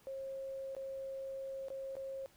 sine tone with dropouts, 538 Hz, C5, 48 cents sharp, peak -40 dBFS, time 0.07-2.26 s, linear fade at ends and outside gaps 0 ms, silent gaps 0.75-0.766 / 1.684-1.703 / 1.954-1.967 s, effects pink hiss -66 dBFS RMS until 2.36 s

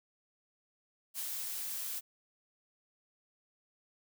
blue noise with ADSR envelope, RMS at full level -37 dBFS, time 1.14-2.01 s, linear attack 50 ms, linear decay 41 ms, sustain -2 dB, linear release 29 ms, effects none

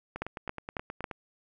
two click trains, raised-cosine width 0.5 ms, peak -17 / -22 dBFS, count 4 / 10, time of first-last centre 0.22-1.042 / 0.16-1.112 s, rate 3.65 / 9.45 Hz, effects none

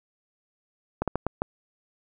slowing click train, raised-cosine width 1 ms, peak -11 dBFS, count 5, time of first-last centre 1.02-1.419 s, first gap 57 ms, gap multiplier 1.39, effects none

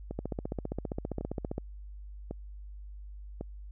two click trains, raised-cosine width 2 ms, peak -23 / -20 dBFS, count 4 / 22, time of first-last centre 0.11-3.41 / 0.19-1.581 s, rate 0.909 / 15.1 Hz, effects added 50 Hz sine -42 dBFS peak until 3.71 s

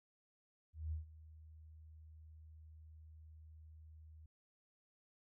sine tone with ADSR envelope, 78.5 Hz, D#2, 16 cents sharp, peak -37 dBFS, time 0.73-4.26 s, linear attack 190 ms, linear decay 130 ms, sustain -18 dB, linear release 3 ms, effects none

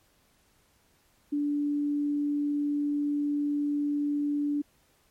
sine tone, 290.9 Hz, D4, 16 cents flat, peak -25 dBFS, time 1.32-4.62 s, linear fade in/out 10 ms, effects pink hiss -66 dBFS RMS until 5.1 s + MP3 64 kbps

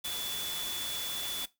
sine tone in noise, 3452 Hz, A7, 34 cents flat, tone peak -36 dBFS, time 0.04-1.46 s, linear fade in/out 10 ms, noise white, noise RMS -38 dBFS, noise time 0.04-1.46 s, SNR -1 dB, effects noise-tail reverb RT60 0.2 s tail -18 dB re dry

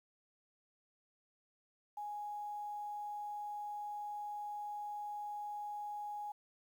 sine tone with quantisation, 830.6 Hz, G#5, in tune, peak -40 dBFS, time 1.97-6.32 s, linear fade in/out 5 ms, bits 11, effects none

